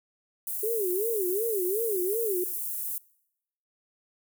pink high-pass noise, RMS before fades -33 dBFS, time 0.47-2.98 s, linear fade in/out 2 ms, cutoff 11000 Hz, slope 24 dB/octave
sine tone with vibrato, 407 Hz, G#4, 35 cents flat, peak -26 dBFS, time 0.63-2.44 s, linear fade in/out 5 ms, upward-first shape sine, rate 2.7 Hz, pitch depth 230 cents each way
effects noise-tail reverb RT60 0.8 s tail -23 dB re dry

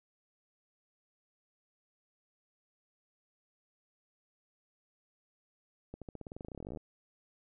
accelerating click train, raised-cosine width 2 ms, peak -30 dBFS, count 25, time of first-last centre 5.94-6.772 s, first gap 77 ms, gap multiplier 0.92, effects none

